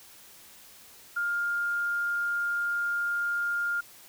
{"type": "tone", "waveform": "sine", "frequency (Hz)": 1407, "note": "F6", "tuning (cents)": 12, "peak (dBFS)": -26, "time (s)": [1.16, 3.81], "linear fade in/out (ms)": 10, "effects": ["white hiss -52 dBFS RMS until 4.08 s"]}